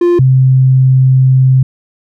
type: tone pair in turn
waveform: triangle / sine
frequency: 349.2 / 130.8 Hz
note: F4 / C3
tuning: 0 / 0 cents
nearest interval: octave + perfect fourth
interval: 1700 cents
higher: first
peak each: -4 dBFS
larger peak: neither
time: 0.01-0.19 / 0.19-1.63 s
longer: second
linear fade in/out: 5 ms
effects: none